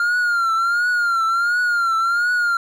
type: tone with vibrato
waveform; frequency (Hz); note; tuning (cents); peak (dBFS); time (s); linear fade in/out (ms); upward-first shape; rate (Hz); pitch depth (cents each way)
triangle; 1396.9; F6; 0; -14; 0-2.57; 2; triangle; 1.4; 94
effects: none